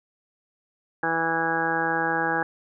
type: harmonic tone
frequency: 164.3 Hz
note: E3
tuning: 5 cents flat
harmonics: 1 / 2 / 3 / 4 / 5 / 6 / 7 / 8 / 9 / 10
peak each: -37 / -31 / -31 / -38 / -27 / -36 / -36 / -36 / -31 / -27 dBFS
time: 1.03-2.43 s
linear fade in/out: 2 ms
effects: none

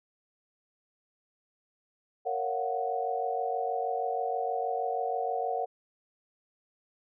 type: chord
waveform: sine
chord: Gb major seventh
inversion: first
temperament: just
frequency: 462.5 / 555 / 693.7 / 740 Hz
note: Bb4 / Db5 / F5 / Gb5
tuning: -14 / +2 / -12 / 0 cents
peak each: -34 / -37 / -36 / -31 dBFS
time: 2.25-5.66 s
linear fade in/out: 20 ms
effects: none

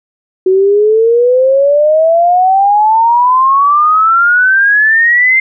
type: exponential sweep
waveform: sine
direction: up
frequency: 370 to 2105 Hz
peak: -5 dBFS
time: 0.46-5.4 s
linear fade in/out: 5 ms
effects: none

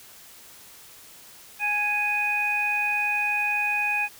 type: harmonic tone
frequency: 830.6 Hz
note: G#5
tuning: in tune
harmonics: 1 / 2 / 3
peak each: -30 / -32 / -23 dBFS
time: 1.59-4.09 s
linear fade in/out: 50 ms
effects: white hiss -48 dBFS RMS until 4.19 s

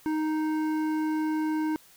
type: tone with hard clipping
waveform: sine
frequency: 311.1 Hz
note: D#4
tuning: in tune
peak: -27 dBFS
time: 0.06-1.76 s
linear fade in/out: 0 ms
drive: 11 dB
effects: white hiss -56 dBFS RMS until 1.96 s

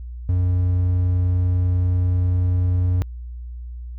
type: tone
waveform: triangle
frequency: 90.2 Hz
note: F#2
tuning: 44 cents flat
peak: -14 dBFS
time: 0.29-3.02 s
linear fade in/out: 0 ms
effects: added 60 Hz sine -30 dBFS peak until 3.98 s

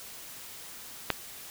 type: click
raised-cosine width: 0.3 ms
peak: -8 dBFS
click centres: 1.103 s
effects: white hiss -45 dBFS RMS until 1.5 s

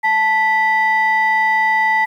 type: tone pair together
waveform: sine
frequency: 878 / 1971 Hz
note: A5 / B6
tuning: -4 / -4 cents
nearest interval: octave + major second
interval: 1400 cents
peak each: -14 dBFS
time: 0.03-2.06 s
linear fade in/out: 20 ms
effects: tanh soft clip ceiling -7 dBFS + 8-bit

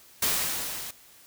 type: noise with level ramp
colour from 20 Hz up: white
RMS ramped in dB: -24 to -38 dBFS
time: 0.22-0.91 s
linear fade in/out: 5 ms
effects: white hiss -54 dBFS RMS until 1.26 s

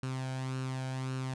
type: tone with flanger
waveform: sawtooth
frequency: 130.7 Hz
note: C3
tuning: 1 cent flat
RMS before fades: -36 dBFS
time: 0.03-1.34 s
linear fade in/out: 2 ms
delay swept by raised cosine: 0.72 to 1.3 ms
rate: 1.8 Hz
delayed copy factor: +0.55
effects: resampled to 22050 Hz

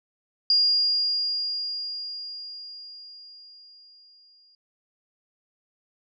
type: tone with exponential decay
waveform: sine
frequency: 4831 Hz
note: D8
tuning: 48 cents sharp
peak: -16 dBFS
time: 0.5-4.55 s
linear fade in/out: 2 ms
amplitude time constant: 880 ms
effects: none

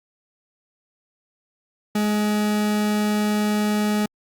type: tone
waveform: 40% pulse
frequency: 210 Hz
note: G#3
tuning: 19 cents sharp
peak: -18 dBFS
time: 1.95-4.06 s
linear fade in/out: 5 ms
effects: Opus 48 kbps

